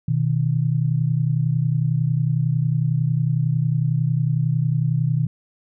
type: tone pair together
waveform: sine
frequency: 124.56 / 155.56 Hz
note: B2 / D#3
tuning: +15 / 0 cents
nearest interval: major third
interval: 385 cents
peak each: -20 dBFS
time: 0.08-5.27 s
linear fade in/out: 5 ms
effects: none